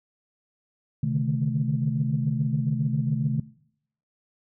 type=tone cluster; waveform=sine; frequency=130.3 / 145.5 / 152.7 / 217.4 Hz; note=C3 / D3 / D#3 / A3; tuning=-7 / -16 / -32 / -21 cents; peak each=-26 / -28 / -27 / -28 dBFS; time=1.03-3.4 s; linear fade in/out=5 ms; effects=noise-tail reverb RT60 0.7 s tail -21 dB re dry + tanh soft clip ceiling -12 dBFS